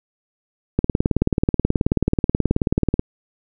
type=click train; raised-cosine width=3 ms; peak=-3 dBFS; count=42; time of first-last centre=0.79-2.994 s; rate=18.6 Hz; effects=none